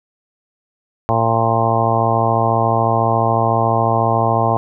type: harmonic tone with a mistuned harmonic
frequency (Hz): 114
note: A#2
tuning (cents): -38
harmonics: 1 / 2 / 3 / 4 / 5 / 6 / 7 / 8 / 9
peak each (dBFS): -19 / -25 / -26 / -24 / -23 / -19 / -20 / -23 / -21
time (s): 1.09-4.57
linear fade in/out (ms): 0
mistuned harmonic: 9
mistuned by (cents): +41
effects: none